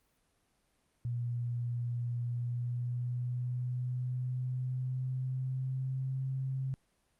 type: tone with pitch glide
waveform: sine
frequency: 120.1 to 132.49 Hz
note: B2 to C3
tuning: -48 to +22 cents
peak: -32 dBFS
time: 1.05-6.74 s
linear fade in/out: 0 ms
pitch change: +170 cents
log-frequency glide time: 2.22-6.26 s
effects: pink hiss -74 dBFS RMS until 7.19 s + Opus 32 kbps